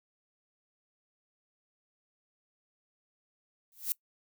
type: noise with exponential growth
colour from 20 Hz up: violet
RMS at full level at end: -27 dBFS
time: 3.72-3.92 s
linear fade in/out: 0 ms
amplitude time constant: 42 ms
effects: noise-tail reverb RT60 0.1 s tail -23 dB re dry